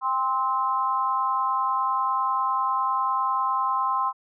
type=tone with amplitude modulation; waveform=sine; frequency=1046.5 Hz; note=C6; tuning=in tune; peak=-17 dBFS; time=0.01-4.13 s; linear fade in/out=50 ms; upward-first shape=sine; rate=250 Hz; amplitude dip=95%; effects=none